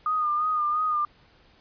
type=tone with vibrato; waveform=sine; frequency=1223 Hz; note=D#6; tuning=30 cents flat; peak=-22 dBFS; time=0.06-1.05 s; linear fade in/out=2 ms; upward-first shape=sine; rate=2.9 Hz; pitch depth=43 cents each way; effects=pink hiss -58 dBFS RMS until 1.6 s + resampled to 11025 Hz